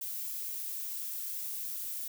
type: noise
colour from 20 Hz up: violet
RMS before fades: -38 dBFS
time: 0.01-2.08 s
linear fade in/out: 5 ms
effects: none